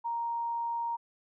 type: tone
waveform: sine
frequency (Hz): 934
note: A#5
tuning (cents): +3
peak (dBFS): -30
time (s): 0.04-0.97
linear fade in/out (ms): 20
effects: none